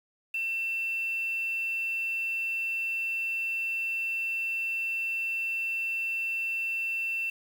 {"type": "tone with quantisation", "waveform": "sine", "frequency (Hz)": 2690, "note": "E7", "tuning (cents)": 34, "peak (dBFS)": -28, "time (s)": [0.34, 7.3], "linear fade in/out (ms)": 5, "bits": 8, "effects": []}